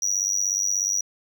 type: tone with amplitude modulation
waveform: triangle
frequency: 5790 Hz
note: F#8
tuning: 38 cents flat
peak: -16 dBFS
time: 0.02-1.01 s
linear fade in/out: 5 ms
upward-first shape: sine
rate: 96.7 Hz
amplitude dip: 100%
effects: none